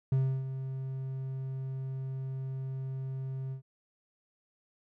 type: tone with ADSR envelope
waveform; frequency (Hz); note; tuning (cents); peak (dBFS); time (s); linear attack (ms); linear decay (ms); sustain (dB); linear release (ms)
triangle; 132.7; C3; +25; -21; 0.12-3.62; 3; 310; -11; 100
effects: none